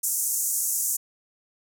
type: band-pass noise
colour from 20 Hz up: pink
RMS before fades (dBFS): -26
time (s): 0.03-0.97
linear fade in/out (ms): 10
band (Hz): 6400 to 15000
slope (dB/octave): 48
effects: none